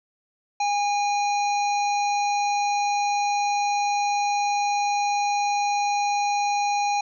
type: harmonic tone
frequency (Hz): 817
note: G#5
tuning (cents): -29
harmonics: 1 / 3 / 5 / 7 / 8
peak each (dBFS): -21 / -31 / -35 / -38 / -39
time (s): 0.6-7.01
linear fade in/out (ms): 5
effects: none